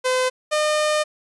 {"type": "tone pair in turn", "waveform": "sawtooth", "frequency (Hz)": [511, 607.7], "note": ["C5", "D#5"], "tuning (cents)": [-41, -41], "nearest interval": "minor third", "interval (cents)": 300, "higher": "second", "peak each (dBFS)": -14, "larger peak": "neither", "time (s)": [[0.04, 0.3], [0.51, 1.04]], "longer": "second", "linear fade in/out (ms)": 20, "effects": ["resampled to 24000 Hz"]}